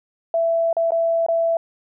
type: tone with dropouts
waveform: sine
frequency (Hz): 665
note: E5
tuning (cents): +15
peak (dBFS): -16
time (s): 0.34-1.57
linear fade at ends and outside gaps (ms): 2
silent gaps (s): 0.729-0.767 / 0.907-0.919 / 1.264-1.285
effects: none

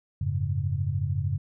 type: chord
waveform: sine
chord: F# suspended second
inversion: none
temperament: equal with one note detuned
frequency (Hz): 90.54 / 103.83 / 138.59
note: F#2 / G#2 / C#3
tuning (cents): -37 / 0 / 0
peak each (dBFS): -29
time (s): 0.21-1.38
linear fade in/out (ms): 5
effects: none

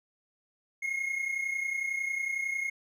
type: tone pair together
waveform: triangle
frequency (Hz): 2151 / 2182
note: C7 / C#7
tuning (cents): +47 / -28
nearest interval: unison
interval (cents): 25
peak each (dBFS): -29 / -35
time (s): 0.82-2.7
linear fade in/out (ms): 10
effects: none

